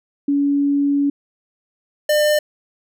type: tone pair in turn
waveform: sine / square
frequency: 283.5 / 600.7 Hz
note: C#4 / D5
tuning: +39 / +39 cents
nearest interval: octave + minor second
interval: 1300 cents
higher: second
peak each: -14 dBFS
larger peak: neither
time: 0.28-1.1 / 2.09-2.39 s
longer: first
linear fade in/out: 5 ms
effects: none